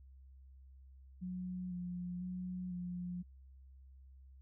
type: tone with vibrato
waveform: sine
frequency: 180 Hz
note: F#3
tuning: 47 cents flat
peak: -39 dBFS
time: 1.21-3.23 s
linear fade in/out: 20 ms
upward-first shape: square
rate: 1 Hz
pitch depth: 21 cents each way
effects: added 66 Hz sine -55 dBFS peak until 4.41 s